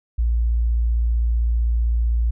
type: tone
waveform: sine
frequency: 57.8 Hz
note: A#1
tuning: 14 cents flat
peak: -16 dBFS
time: 0.18-2.31 s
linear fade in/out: 10 ms
effects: none